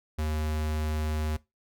square tone, 77 Hz, D#2, 17 cents flat, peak -28 dBFS, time 0.18-1.37 s, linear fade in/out 10 ms, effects noise-tail reverb RT60 0.2 s tail -19 dB re dry

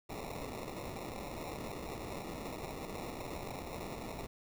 white noise with sample-and-hold, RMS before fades -43 dBFS, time 0.09-4.27 s, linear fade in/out 10 ms, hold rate 1575 Hz, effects none

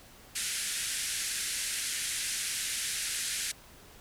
white band-pass noise, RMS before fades -34 dBFS, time 0.35-3.52 s, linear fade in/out 10 ms, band 1500 to 11000 Hz, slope 48 dB/octave, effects pink hiss -54 dBFS RMS until 4 s

